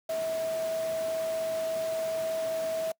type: tone in noise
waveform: sine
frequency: 647 Hz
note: E5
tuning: 32 cents flat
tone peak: -28 dBFS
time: 0.09-2.92 s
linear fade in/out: 5 ms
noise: pink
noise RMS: -41 dBFS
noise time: 0.09-2.92 s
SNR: +10 dB
effects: noise-tail reverb RT60 0.1 s tail -25 dB re dry + high-pass 200 Hz 12 dB/octave